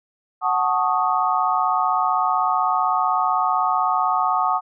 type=chord; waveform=sine; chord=D# half-diminished seventh; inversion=first; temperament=equal; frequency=740 / 880 / 1108.7 / 1244.5 Hz; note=F#5 / A5 / C#6 / D#6; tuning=0 / 0 / 0 / 0 cents; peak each=-22 / -24 / -23 / -22 dBFS; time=0.41-4.61 s; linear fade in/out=50 ms; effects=none